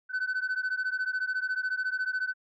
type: beating tone pair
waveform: sine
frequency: 1505 / 1519 Hz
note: F#6 / F#6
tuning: +29 / +45 cents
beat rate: 14 Hz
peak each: -29 dBFS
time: 0.09-2.34 s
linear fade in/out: 50 ms
effects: tanh soft clip ceiling -25 dBFS